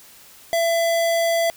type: tone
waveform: square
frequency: 670 Hz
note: E5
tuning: 28 cents sharp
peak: -18 dBFS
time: 0.53-1.5 s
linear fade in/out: 0 ms
effects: white hiss -47 dBFS RMS until 1.56 s

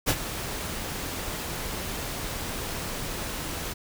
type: noise with ADSR envelope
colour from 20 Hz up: pink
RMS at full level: -21 dBFS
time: 0.06-3.74 s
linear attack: 31 ms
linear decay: 56 ms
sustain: -12 dB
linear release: 18 ms
effects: none

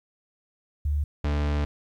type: tone pair in turn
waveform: sine / 40% pulse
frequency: 73.42 / 73.42 Hz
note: D2 / D2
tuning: 0 / 0 cents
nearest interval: unison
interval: 0 cents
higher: neither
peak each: -22 dBFS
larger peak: neither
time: 0.85-1.04 / 1.24-1.65 s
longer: second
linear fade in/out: 5 ms
effects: low-pass 4000 Hz 12 dB/octave + 10-bit

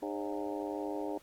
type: harmonic tone with a mistuned harmonic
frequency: 101.5 Hz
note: G#2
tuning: 39 cents flat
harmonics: 3 / 4 / 5 / 6 / 7 / 8 / 9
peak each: -38 / -40 / -42 / -44 / -45 / -46 / -47 dBFS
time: 0.02-1.18 s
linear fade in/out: 5 ms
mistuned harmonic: 5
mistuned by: +87 cents
effects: pink hiss -62 dBFS RMS until 1.22 s + AAC 64 kbps

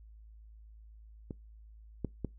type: clicks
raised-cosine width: 3 ms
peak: -26 / -20 / -21 dBFS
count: 3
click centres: 1.308 / 2.047 / 2.247 s
effects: noise-tail reverb RT60 0.2 s tail -24 dB re dry + added 54 Hz sine -51 dBFS peak until 2.38 s

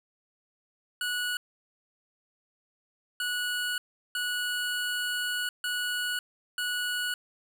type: tone bursts at uneven times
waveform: 25% pulse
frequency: 1466 Hz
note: F#6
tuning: 16 cents flat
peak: -25 dBFS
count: 5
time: 1.01-1.37 / 3.2-3.78 / 4.15-5.49 / 5.64-6.19 / 6.58-7.14 s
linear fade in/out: 2 ms
effects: none

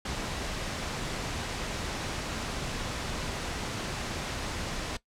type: noise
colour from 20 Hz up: pink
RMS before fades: -34 dBFS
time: 0.05-4.97 s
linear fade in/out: 5 ms
effects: noise-tail reverb RT60 0.1 s tail -18 dB re dry + low-pass 7000 Hz 12 dB/octave

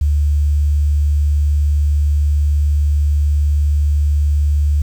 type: tone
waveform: sine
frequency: 73.42 Hz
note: D2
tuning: in tune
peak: -11 dBFS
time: 0.01-4.82 s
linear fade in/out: 5 ms
effects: 7-bit

